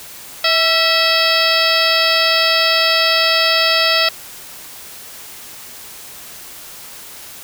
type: harmonic tone with a mistuned harmonic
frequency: 650 Hz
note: E5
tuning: 24 cents flat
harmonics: 1 / 2 / 3 / 4 / 5 / 6 / 7 / 8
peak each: -20 / -20 / -20 / -20 / -20 / -20 / -20 / -20 dBFS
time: 0.44-4.09 s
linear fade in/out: 5 ms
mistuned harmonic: 2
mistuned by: +54 cents
effects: white hiss -35 dBFS RMS until 7.43 s